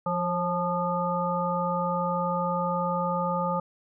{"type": "harmonic tone with a mistuned harmonic", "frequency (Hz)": 174.61, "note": "F3", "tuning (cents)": 0, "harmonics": [1, 3, 5, 7], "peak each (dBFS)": [-30, -30, -30, -30], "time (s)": [0.06, 3.6], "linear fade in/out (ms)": 5, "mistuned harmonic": 3, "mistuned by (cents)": 41, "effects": []}